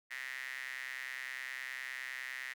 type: tone with high-pass filter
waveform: square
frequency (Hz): 64.9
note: C2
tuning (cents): -13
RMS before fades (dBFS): -43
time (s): 0.1-2.54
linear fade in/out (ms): 20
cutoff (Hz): 1900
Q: 7.9
effects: none